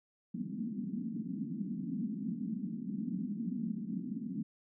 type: band-pass noise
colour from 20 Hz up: pink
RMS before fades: -38 dBFS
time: 0.34-4.43 s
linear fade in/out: 10 ms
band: 180 to 260 Hz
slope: 48 dB/octave
effects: none